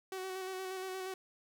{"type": "tone with vibrato", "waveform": "sawtooth", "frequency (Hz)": 376, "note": "F#4", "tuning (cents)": 28, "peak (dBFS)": -35, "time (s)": [0.12, 1.14], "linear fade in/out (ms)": 2, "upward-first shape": "square", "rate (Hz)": 8.5, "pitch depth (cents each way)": 20, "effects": []}